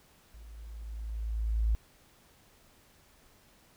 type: tone with level ramp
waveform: sine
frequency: 55 Hz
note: A1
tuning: in tune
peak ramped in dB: -47 to -23 dBFS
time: 0.34-1.75 s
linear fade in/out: 0 ms
effects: pink hiss -62 dBFS RMS until 3.76 s

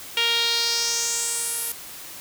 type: tone with band-pass filter sweep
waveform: sawtooth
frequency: 466.2 Hz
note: A#4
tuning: in tune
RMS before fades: -24 dBFS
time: 0.17-1.72 s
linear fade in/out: 2 ms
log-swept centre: 3000 to 12000 Hz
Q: 3.3
effects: white hiss -39 dBFS RMS until 2.2 s

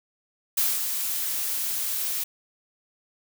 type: noise with ADSR envelope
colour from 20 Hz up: blue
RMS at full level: -22 dBFS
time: 0.57-2.24 s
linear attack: 8 ms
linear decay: 220 ms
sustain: -6 dB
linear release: 7 ms
effects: none

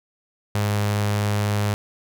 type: tone with notch filter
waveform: sawtooth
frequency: 103.83 Hz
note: G#2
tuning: in tune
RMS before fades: -22 dBFS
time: 0.55-1.74 s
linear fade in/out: 0 ms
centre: 280 Hz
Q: 1.9
effects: none

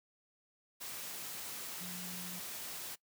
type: tone in noise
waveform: sine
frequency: 180 Hz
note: F#3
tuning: 47 cents flat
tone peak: -46 dBFS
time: 1.8-2.4 s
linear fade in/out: 20 ms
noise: white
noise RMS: -44 dBFS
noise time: 0.8-2.96 s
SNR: -5 dB
effects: noise-tail reverb RT60 0.1 s tail -21 dB re dry + high-pass 100 Hz 12 dB/octave

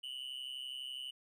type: tone with amplitude modulation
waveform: triangle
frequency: 2960 Hz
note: F#7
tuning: in tune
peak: -36 dBFS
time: 0.03-1.11 s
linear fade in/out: 10 ms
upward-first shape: sine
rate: 132 Hz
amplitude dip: 85%
effects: none

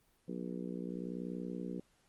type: harmonic tone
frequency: 60.7 Hz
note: B1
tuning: 29 cents flat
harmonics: 3 / 4 / 5 / 6 / 7 / 8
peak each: -42 / -44 / -46 / -48 / -49 / -50 dBFS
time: 0.28-1.8 s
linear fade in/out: 5 ms
effects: pink hiss -72 dBFS RMS until 2.08 s + Opus 24 kbps

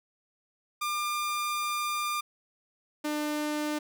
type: tone pair in turn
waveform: sawtooth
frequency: 1199 / 299.8 Hz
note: D6 / D4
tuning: +36 / +36 cents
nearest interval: 2 octaves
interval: 2400 cents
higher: first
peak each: -25 dBFS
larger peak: neither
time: 0.81-2.21 / 3.04-3.79 s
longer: first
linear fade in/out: 10 ms
effects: none

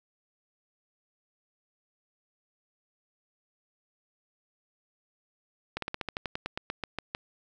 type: slowing click train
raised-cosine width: 0.3 ms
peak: -16 dBFS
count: 15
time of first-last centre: 5.77-7.149 s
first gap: 53 ms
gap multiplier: 1.09
effects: none

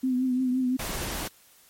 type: tone with vibrato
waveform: sine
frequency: 255.1 Hz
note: C4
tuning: 44 cents flat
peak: -22 dBFS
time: 0.03-0.77 s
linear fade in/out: 10 ms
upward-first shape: triangle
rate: 5.8 Hz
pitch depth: 50 cents each way
type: noise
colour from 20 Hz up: pink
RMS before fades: -32 dBFS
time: 0.79-1.28 s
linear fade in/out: 5 ms
effects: white hiss -57 dBFS RMS until 1.69 s + MP3 64 kbps

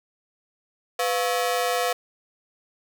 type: ring-modulated tone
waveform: sawtooth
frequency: 602 Hz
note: D5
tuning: 43 cents sharp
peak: -15 dBFS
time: 0.99-1.93 s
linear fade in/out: 5 ms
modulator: 103 Hz
effects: none

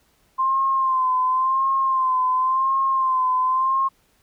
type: tone with vibrato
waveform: sine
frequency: 1046.5 Hz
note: C6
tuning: in tune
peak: -17 dBFS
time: 0.38-3.89 s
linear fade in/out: 20 ms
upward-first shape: sine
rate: 0.93 Hz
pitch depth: 47 cents each way
effects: pink hiss -62 dBFS RMS until 4.22 s

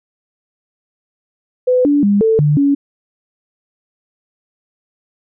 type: tone with pitch steps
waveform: sine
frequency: 503 / 288.9 / 202.6 / 444.6 / 148.1 / 281.8 Hz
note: B4 / D4 / G#3 / A4 / D3 / C#4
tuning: +32 / -28 / -43 / +18 / +15 / +29 cents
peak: -9 dBFS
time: 1.67-2.75 s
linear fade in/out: 10 ms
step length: 180 ms
effects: none

